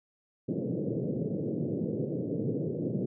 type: band-pass noise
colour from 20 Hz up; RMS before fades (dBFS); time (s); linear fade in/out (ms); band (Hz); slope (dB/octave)
pink; -32; 0.48-3.06; 10; 120 to 510; 48
effects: none